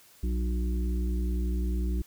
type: harmonic tone with a mistuned harmonic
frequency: 60.1 Hz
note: B1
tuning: 46 cents flat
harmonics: 1 / 3 / 5 / 6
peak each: -26 / -36 / -40 / -42 dBFS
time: 0.23-2.02 s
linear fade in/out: 5 ms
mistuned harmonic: 3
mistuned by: +83 cents
effects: white hiss -57 dBFS RMS until 2.06 s